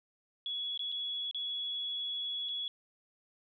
sine tone with dropouts, 3372 Hz, G#7, 26 cents sharp, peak -34 dBFS, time 0.46-2.68 s, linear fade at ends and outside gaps 1 ms, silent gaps 0.776-0.793 / 0.919-0.923 / 1.312-1.346 / 2.487-2.49 s, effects none

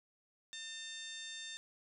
harmonic tone, 900 Hz, A5, 39 cents sharp, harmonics 2 / 3 / 4 / 5 / 6 / 7 / 8 / 9, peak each -51 / -56 / -46 / -57 / -60 / -56 / -56 / -56 dBFS, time 0.53-1.57 s, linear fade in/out 0 ms, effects none

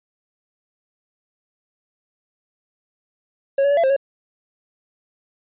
triangle tone with pitch steps, 550 / 565 / 573 / 673 / 531 / 552 Hz, C#5 / C#5 / D5 / E5 / C5 / C#5, -14 / +33 / -43 / +36 / +25 / -7 cents, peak -12 dBFS, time 3.58-3.964 s, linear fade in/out 5 ms, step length 64 ms, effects resampled to 8000 Hz

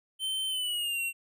square tone with pitch glide, 3093 to 2740 Hz, G7 to F7, -24 to -34 cents, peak -30 dBFS, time 0.19-1.13 s, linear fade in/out 50 ms, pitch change -210 cents, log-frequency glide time 0.48-1.01 s, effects none

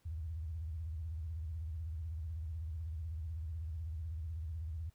sine tone with vibrato, 80 Hz, D#2, 49 cents sharp, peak -38 dBFS, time 0.05-4.9 s, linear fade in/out 10 ms, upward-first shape square, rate 16 Hz, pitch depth 130 cents each way, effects pink hiss -74 dBFS RMS until 4.94 s

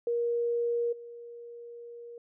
sine tone with level steps, 472.6 Hz, A#4, 24 cents sharp, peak -26 / -42 dBFS, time 0.07-2.18 s, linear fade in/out 2 ms, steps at 0.92 s, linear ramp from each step 10 ms, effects none

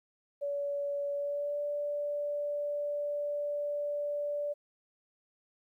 sine tone with pitch glide, 570 to 583 Hz, C#5 to D5, +48 to -13 cents, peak -31 dBFS, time 0.41-4.54 s, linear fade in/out 20 ms, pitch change +39 cents, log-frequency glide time 1.14-1.59 s, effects 12-bit

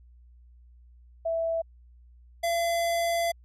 sine / square tone pair in turn, 659.3 / 679.4 Hz, E5 / F5, 0 / -48 cents, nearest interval minor second, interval 52 cents, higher second, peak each -25 dBFS, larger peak neither, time 1.25-1.62 / 2.43-3.32 s, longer second, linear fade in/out 10 ms, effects added 60 Hz sine -51 dBFS peak until 3.44 s + resampled to 32000 Hz

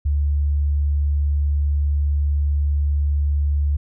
sine tone, 72.4 Hz, D2, 24 cents flat, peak -16 dBFS, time 0.05-3.77 s, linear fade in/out 10 ms, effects none

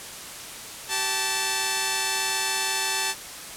5% pulse tone pair together, 385.9 / 880 Hz, G4 / A5, -27 / 0 cents, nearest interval octave + major second, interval 1427 cents, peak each -20 / -12 dBFS, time 0.88-3.15 s, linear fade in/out 50 ms, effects white hiss -38 dBFS RMS until 3.56 s + low-pass 11000 Hz 12 dB/octave

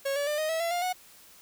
45% pulse tone with pitch steps, 550 / 573 / 597 / 622 / 648 / 675.2 / 703.4 / 732.9 Hz, C#5 / D5 / D5 / D#5 / E5 / E5 / F5 / F#5, -14 / -43 / +28 / -1 / -30 / +41 / +12 / -17 cents, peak -27 dBFS, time 0.05-0.93 s, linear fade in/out 10 ms, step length 110 ms, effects white hiss -54 dBFS RMS until 1.41 s

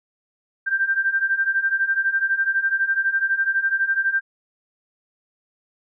sine beating tone pair, 1568 / 1580 Hz, G6 / G6, 0 / +13 cents, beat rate 12 Hz, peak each -23 / -20 dBFS, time 0.66-4.21 s, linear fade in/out 20 ms, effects none

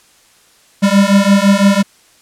square beating tone pair, 196 / 201.9 Hz, G3 / G#3, 0 / -49 cents, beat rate 5.9 Hz, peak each -11 dBFS, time 0.82-1.83 s, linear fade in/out 20 ms, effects white hiss -49 dBFS RMS until 2.21 s + low-pass 10000 Hz 12 dB/octave

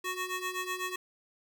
15% pulse ring-modulated tone, 740 Hz, F#5, in tune, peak -24 dBFS, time 0.04-0.96 s, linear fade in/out 5 ms, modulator 374 Hz, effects none

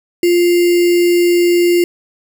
sine tone with sample-and-hold, 349.2 Hz, F4, in tune, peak -8 dBFS, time 0.23-1.84 s, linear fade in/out 2 ms, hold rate 2450 Hz, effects none

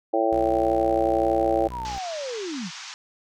harmonic tone, 111.8 Hz, A2, 28 cents sharp, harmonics 3 / 4 / 5 / 6 / 7, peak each -25 / -28 / -24 / -27 / -25 dBFS, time 0.13-1.68 s, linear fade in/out 10 ms
sawtooth tone with vibrato, 61.74 Hz, B1, in tune, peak -31 dBFS, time 0.32-1.98 s, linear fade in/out 0 ms, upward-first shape square, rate 1.9 Hz, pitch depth 8 cents each way
sine linear sweep, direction down, 1011 to 148.8 Hz, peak -29 dBFS, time 1.7-2.71 s, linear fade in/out 50 ms
white band-pass noise, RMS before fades -39 dBFS, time 1.85-2.94 s, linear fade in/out 0 ms, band 810 to 6500 Hz, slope 48 dB/octave
effects none

